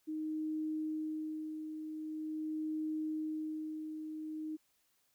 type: tone with tremolo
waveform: sine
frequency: 311.1 Hz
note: D#4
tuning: in tune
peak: -34 dBFS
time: 0.07-4.57 s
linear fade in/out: 20 ms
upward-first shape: sine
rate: 0.44 Hz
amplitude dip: 50%
effects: white hiss -75 dBFS RMS until 5.14 s